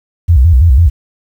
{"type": "tone with vibrato", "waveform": "sine", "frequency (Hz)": 73.42, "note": "D2", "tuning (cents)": 0, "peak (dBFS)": -3, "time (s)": [0.28, 0.9], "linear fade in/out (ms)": 20, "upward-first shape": "square", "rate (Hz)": 6, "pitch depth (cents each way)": 250, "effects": ["7-bit"]}